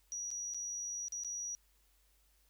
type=tone with dropouts; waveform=sine; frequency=5800 Hz; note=F#8; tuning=35 cents flat; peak=-38 dBFS; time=0.12-1.55 s; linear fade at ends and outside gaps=0 ms; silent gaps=0.305-0.313 / 0.538-0.545 / 1.083-1.122 / 1.236-1.247 s; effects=added 50 Hz sine -70 dBFS peak until 2.49 s + white hiss -73 dBFS RMS until 2.49 s